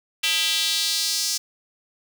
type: tone with high-pass filter sweep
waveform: square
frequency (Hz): 180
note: F#3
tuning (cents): -47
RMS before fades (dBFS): -23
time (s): 0.23-1.38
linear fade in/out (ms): 10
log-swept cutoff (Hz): 2900 to 5500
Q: 2.6
effects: none